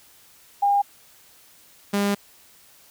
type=tone pair in turn; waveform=sine / sawtooth; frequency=807 / 201.8 Hz; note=G#5 / G#3; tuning=-50 / -49 cents; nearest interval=2 octaves; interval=2399 cents; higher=first; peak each=-16 dBFS; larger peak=neither; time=0.62-0.82 / 1.93-2.15 s; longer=second; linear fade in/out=10 ms; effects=white hiss -53 dBFS RMS until 2.9 s